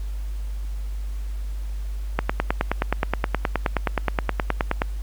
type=click train; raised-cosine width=0.5 ms; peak=-5 dBFS; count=26; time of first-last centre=2.19-4.819 s; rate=9.51 Hz; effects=added 50 Hz sine -26 dBFS peak until 5.02 s + pink hiss -50 dBFS RMS until 5.02 s